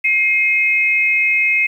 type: tone pair together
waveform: sine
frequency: 2133 / 2536 Hz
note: C7 / D#7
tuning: +33 / +32 cents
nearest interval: minor third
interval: 299 cents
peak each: -15 dBFS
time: 0.04-1.67 s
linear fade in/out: 10 ms
effects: 8-bit